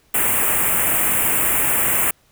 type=band-stop noise; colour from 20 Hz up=white; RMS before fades=-18 dBFS; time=0.14-2.11 s; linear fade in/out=5 ms; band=2800 to 7900 Hz; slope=48 dB/octave; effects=pink hiss -58 dBFS RMS until 2.31 s